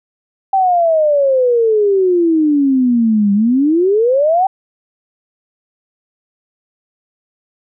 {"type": "exponential two-way sweep", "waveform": "sine", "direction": "down then up", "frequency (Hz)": [784, 197.8, 784], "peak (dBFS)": -9, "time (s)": [0.53, 4.47], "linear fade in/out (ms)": 5, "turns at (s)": 3.33, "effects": []}